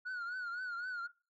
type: tone with vibrato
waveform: sine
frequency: 1446 Hz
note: F#6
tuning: 40 cents flat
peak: -35 dBFS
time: 0.05-1.08 s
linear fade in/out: 20 ms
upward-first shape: triangle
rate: 3.9 Hz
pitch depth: 100 cents each way
effects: noise-tail reverb RT60 0.3 s tail -20 dB re dry + tanh soft clip ceiling -37 dBFS